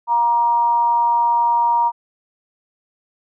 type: tone with amplitude modulation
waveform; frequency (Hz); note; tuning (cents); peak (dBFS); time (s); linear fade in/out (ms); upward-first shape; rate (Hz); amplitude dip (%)
sine; 944; A#5; +22; -11; 0.07-1.92; 50; sine; 238; 45
effects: none